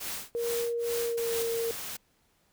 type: noise with tremolo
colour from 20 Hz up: white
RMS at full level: -35 dBFS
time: 0-1.43 s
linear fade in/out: 10 ms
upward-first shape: sine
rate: 2.3 Hz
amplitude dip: 100%
type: tone with pitch glide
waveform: sine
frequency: 470 to 460.9 Hz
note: A#4 to A#4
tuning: +14 to -20 cents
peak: -28 dBFS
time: 0.35-1.71 s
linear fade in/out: 0 ms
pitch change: -34 cents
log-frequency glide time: 0.99-1.4 s
type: noise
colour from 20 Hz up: white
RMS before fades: -38 dBFS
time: 1.17-1.97 s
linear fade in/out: 10 ms
effects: pink hiss -69 dBFS RMS until 2.52 s